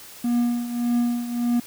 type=tone with tremolo; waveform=triangle; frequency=239.6 Hz; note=A#3; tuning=48 cents sharp; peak=-15 dBFS; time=0.24-1.6 s; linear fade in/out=5 ms; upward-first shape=triangle; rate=1.7 Hz; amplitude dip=75%; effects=white hiss -43 dBFS RMS until 1.66 s